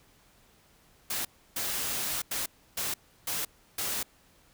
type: noise bursts at uneven times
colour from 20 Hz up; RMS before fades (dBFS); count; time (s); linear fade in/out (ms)
white; -32; 6; 1.1-1.25 / 1.56-2.22 / 2.31-2.46 / 2.77-2.94 / 3.27-3.45 / 3.78-4.03; 5
effects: pink hiss -62 dBFS RMS until 4.53 s